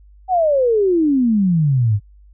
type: exponential sweep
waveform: sine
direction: down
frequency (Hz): 772 to 98.1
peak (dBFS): -12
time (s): 0.28-2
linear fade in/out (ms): 50
effects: added 50 Hz sine -43 dBFS peak until 2.33 s